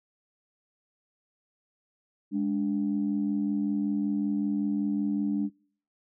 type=tone pair together; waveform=sine; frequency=205.9 / 291.2 Hz; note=G#3 / D4; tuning=-15 / -15 cents; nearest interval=tritone; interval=600 cents; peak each=-27 dBFS; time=2.31-5.5 s; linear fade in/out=50 ms; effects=noise-tail reverb RT60 0.5 s tail -24 dB re dry + tanh soft clip ceiling -18 dBFS